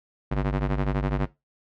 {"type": "ring-modulated tone", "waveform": "sawtooth", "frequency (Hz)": 98, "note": "G2", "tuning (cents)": 0, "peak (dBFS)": -16, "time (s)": [0.31, 1.26], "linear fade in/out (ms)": 10, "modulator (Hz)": 43, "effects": ["noise-tail reverb RT60 0.2 s tail -17 dB re dry", "low-pass 2000 Hz 12 dB/octave"]}